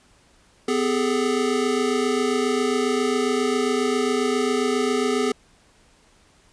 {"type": "tone cluster", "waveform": "square", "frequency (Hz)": [252, 405.1, 432.5], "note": ["B3", "G#4", "A4"], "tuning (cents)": [35, -43, -30], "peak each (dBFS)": -25, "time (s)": [0.68, 5.32], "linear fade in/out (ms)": 5, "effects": ["pink hiss -57 dBFS RMS until 6.52 s", "resampled to 22050 Hz"]}